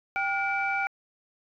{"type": "tone cluster", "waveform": "sine", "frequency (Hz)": [787, 1429, 2320], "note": ["G5", "F6", "D7"], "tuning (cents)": [7, 39, -22], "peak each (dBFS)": -29, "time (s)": [0.16, 0.87], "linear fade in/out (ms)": 0, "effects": ["tanh soft clip ceiling -16 dBFS"]}